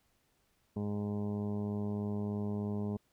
harmonic tone, 103.2 Hz, G#2, 10 cents flat, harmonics 1 / 2 / 3 / 4 / 5 / 6 / 7 / 8 / 9 / 10, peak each -38 / -35 / -48 / -42 / -55 / -51 / -56 / -55 / -57 / -59 dBFS, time 0.76-2.97 s, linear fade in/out 5 ms, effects pink hiss -74 dBFS RMS until 3.12 s

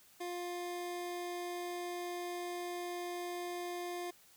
25% pulse tone, 352.2 Hz, F4, 15 cents sharp, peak -35 dBFS, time 0.2-4.11 s, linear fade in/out 10 ms, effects white hiss -63 dBFS RMS until 4.36 s

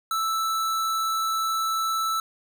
square tone, 1318.5 Hz, E6, in tune, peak -24 dBFS, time 0.11-2.2 s, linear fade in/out 2 ms, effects none

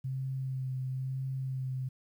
sine tone with vibrato, 131.4 Hz, C3, 8 cents sharp, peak -32 dBFS, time 0.04-1.89 s, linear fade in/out 10 ms, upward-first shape sine, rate 1 Hz, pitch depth 19 cents each way, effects 11-bit

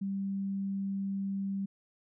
sine tone, 196 Hz, G3, in tune, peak -31 dBFS, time 0.01-1.66 s, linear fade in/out 10 ms, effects none

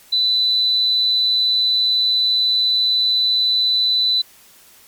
sine tone with amplitude modulation, 3994 Hz, B7, 19 cents sharp, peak -12 dBFS, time 0.12-4.22 s, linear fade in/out 10 ms, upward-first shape sine, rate 220 Hz, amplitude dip 35%, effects white hiss -48 dBFS RMS until 4.87 s + MP3 96 kbps

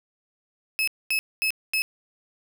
35% pulse tone bursts, 2588 Hz, E7, 32 cents flat, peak -20 dBFS, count 4, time 0.79-1.82 s, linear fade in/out 0 ms, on 85 ms, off 230 ms, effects none

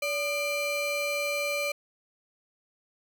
square ring-modulated tone, 896 Hz, A5, 31 cents sharp, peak -25 dBFS, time 0.02-1.72 s, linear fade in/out 5 ms, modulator 1470 Hz, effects none

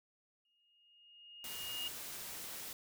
sine tone with exponential growth, 2853 Hz, F7, 36 cents sharp, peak -37 dBFS, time 0.45-1.88 s, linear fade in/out 2 ms, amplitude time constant 310 ms
white noise, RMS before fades -46 dBFS, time 1.44-2.73 s, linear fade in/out 2 ms
effects none

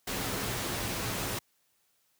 pink noise with comb filter, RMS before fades -33 dBFS, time 0.07-1.39 s, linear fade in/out 5 ms, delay 13 ms, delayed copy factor -0.5, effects white hiss -72 dBFS RMS until 2.19 s + high-pass 60 Hz 12 dB/octave

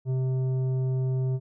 sine tone with tanh clipping, 130 Hz, C3, 11 cents flat, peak -25 dBFS, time 0.05-1.4 s, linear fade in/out 50 ms, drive 9 dB, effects none

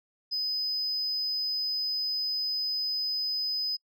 sine tone, 5020 Hz, D#8, 15 cents sharp, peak -26 dBFS, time 0.31-3.77 s, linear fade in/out 20 ms, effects noise-tail reverb RT60 0.1 s tail -22 dB re dry + tanh soft clip ceiling -25 dBFS

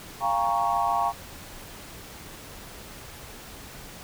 sine chord, G half-diminished seventh, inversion third, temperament equal with one note detuned, 698.5 / 804.2 / 932.3 / 1108.7 Hz, F5 / G5 / Bb5 / Db6, 0 / +44 / 0 / 0 cents, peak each -27 dBFS, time 0.2-1.13 s, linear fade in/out 50 ms, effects tanh soft clip ceiling -11 dBFS + pink hiss -43 dBFS RMS until 4.03 s

